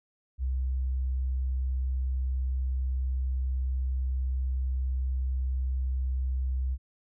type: tone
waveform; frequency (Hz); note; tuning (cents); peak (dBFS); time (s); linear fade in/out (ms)
sine; 64.6; C2; -21; -26; 0.38-6.78; 50
effects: none